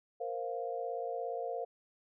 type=chord; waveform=sine; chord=Bb suspended second; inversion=none; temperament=equal; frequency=466.2 / 523.3 / 698.5 Hz; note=Bb4 / C5 / F5; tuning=0 / 0 / 0 cents; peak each=-39 / -40 / -39 dBFS; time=0.2-1.65 s; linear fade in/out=10 ms; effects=none